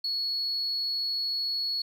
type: tone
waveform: sine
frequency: 4367 Hz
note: C#8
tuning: 27 cents flat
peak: -26 dBFS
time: 0.04-1.82 s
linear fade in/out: 5 ms
effects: tanh soft clip ceiling -23 dBFS + 10-bit